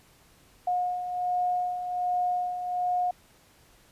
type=beating tone pair; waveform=sine; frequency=719 / 720.3 Hz; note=F#5 / F#5; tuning=-50 / -47 cents; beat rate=1.3 Hz; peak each=-34 / -26 dBFS; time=0.67-3.11 s; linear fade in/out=5 ms; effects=pink hiss -59 dBFS RMS until 3.91 s + resampled to 32000 Hz